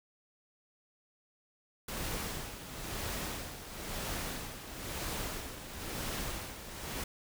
pink noise with tremolo, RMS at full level -37 dBFS, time 1.88-7.04 s, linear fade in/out 5 ms, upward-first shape sine, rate 1 Hz, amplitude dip 65%, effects none

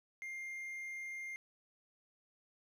triangle tone, 2111 Hz, C7, 15 cents sharp, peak -40 dBFS, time 0.22-1.36 s, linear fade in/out 0 ms, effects none

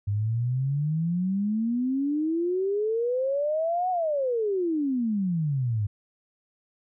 sine exponential two-way sweep, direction up then down, 99.4 to 747 to 99.4 Hz, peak -23 dBFS, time 0.07-5.87 s, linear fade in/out 10 ms, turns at 3.9 s, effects none

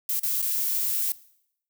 violet noise with dropouts, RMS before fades -26 dBFS, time 0.09-1.12 s, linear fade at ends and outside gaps 2 ms, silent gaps 0.195-0.231 / 0.418-0.425 s, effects noise-tail reverb RT60 0.7 s tail -19 dB re dry

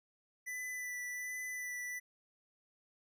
square tone with vibrato, 1987 Hz, B6, 10 cents sharp, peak -40 dBFS, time 0.46-2 s, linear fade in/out 20 ms, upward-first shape sine, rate 1.3 Hz, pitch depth 15 cents each way, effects none

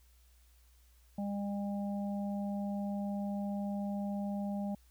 harmonic tone, 201.5 Hz, G3, 48 cents sharp, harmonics 1 / 3 / 4, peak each -34 / -44 / -46 dBFS, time 1.18-4.75 s, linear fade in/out 5 ms, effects added 60 Hz sine -61 dBFS peak until 4.9 s + white hiss -70 dBFS RMS until 4.9 s

